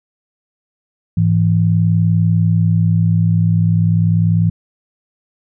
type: tone pair together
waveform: sine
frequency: 105.5 / 165.79 Hz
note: G#2 / E3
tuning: +28 / +10 cents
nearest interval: minor sixth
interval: 782 cents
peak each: -13 dBFS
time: 1.17-4.5 s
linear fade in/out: 5 ms
effects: none